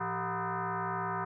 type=tone with frequency modulation; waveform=sine; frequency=108.6 Hz; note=A2; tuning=22 cents flat; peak=-31 dBFS; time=0-1.25 s; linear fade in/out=10 ms; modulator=280 Hz; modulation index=4.9; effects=none